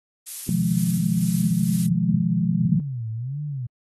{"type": "noise with tremolo", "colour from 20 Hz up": "violet", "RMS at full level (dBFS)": -29, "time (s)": [0.26, 1.87], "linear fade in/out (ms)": 10, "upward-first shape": "sine", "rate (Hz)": 2.1, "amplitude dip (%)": 45}
{"type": "chord", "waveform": "sine", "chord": "F half-diminished seventh", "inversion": "second", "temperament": "just", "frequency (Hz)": [125.72, 157.15, 174.61, 209.5], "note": ["Cb3", "Eb3", "F3", "Ab3"], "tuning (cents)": [31, 18, 0, 15], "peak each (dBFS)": [-27, -27, -21, -25], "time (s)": [0.49, 2.8], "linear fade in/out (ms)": 2}
{"type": "tone with vibrato", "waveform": "sine", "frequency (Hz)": 128.4, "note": "C3", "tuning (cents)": -32, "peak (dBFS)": -26, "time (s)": [2.6, 3.67], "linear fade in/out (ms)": 10, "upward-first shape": "sine", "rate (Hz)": 1.5, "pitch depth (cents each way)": 260}
{"effects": ["AAC 32 kbps"]}